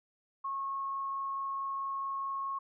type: tone with frequency modulation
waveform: sine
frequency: 1092 Hz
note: C#6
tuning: 26 cents flat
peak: -33 dBFS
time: 0.44-2.59 s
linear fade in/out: 10 ms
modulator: 24.6 Hz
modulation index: 0.22
effects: none